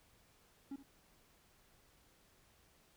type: tone with echo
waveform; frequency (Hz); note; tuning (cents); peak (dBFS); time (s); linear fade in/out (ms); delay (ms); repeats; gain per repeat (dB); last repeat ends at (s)
triangle; 275.9; C#4; -8; -40; 0.71-0.76; 5; 70; 1; -13; 0.83
effects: pink hiss -69 dBFS RMS until 2.96 s